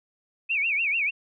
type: tone with vibrato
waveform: sine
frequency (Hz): 2471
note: D#7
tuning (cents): -13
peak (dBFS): -22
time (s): 0.49-1.11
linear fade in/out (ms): 20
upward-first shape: sine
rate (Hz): 6.8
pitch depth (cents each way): 200
effects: none